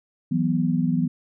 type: chord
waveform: sine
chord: E suspended second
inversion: none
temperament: just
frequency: 164.81 / 185.42 / 247.2 Hz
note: E3 / F#3 / B3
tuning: 0 / +4 / +2 cents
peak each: -23 / -25 / -23 dBFS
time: 0.31-1.08 s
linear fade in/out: 10 ms
effects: none